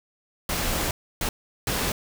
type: noise bursts at uneven times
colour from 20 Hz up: pink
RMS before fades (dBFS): -26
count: 3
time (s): 0.49-0.91 / 1.21-1.29 / 1.67-1.92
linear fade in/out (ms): 2
effects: none